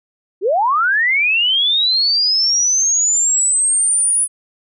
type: linear sweep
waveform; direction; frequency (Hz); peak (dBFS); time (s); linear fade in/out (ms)
sine; up; 340 to 9940; -12; 0.41-4.28; 50
effects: none